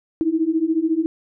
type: beating tone pair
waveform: sine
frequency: 313.6 / 327.6 Hz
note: D#4 / E4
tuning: +14 / -11 cents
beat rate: 14 Hz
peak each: -21 / -19 dBFS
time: 0.21-1.06 s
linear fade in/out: 0 ms
effects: none